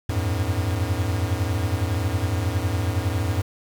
square tone cluster, 85.7 / 95.4 / 107.5 Hz, F2 / G2 / A2, -32 / -47 / -40 cents, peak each -27 dBFS, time 0.09-3.42 s, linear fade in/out 5 ms, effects 8-bit

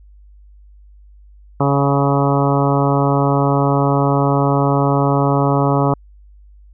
harmonic tone, 140 Hz, C#3, 18 cents sharp, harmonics 1 / 2 / 3 / 4 / 5 / 6 / 7 / 8 / 9, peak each -16 / -19 / -21 / -22 / -23 / -24 / -24 / -25 / -26 dBFS, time 1.6-5.94 s, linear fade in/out 5 ms, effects added 50 Hz sine -41 dBFS peak until 6.73 s

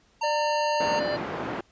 square tone, 918 Hz, A#5, 27 cents flat, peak -26 dBFS, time 0.21-1 s, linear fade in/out 10 ms
harmonic tone, 594 Hz, D5, 20 cents sharp, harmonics 1 / 3 / 5 / 7 / 8, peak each -26 / -36 / -44 / -40 / -43 dBFS, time 0.23-1.17 s, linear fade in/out 10 ms
pink band-pass noise, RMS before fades -32 dBFS, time 0.8-1.61 s, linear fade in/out 5 ms, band 200 to 1500 Hz, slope 12 dB/octave
effects pink hiss -62 dBFS RMS until 1.71 s + resampled to 16000 Hz

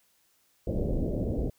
pink low-pass noise, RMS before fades -29 dBFS, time 0.67-1.5 s, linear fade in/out 5 ms, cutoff 600 Hz, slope 48 dB/octave, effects white hiss -68 dBFS RMS until 1.58 s

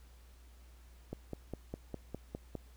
click train, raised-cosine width 2 ms, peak -26 dBFS, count 8, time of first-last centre 1.13-2.553 s, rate 4.92 Hz, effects added 60 Hz sine -55 dBFS peak until 2.76 s + pink hiss -66 dBFS RMS until 2.76 s

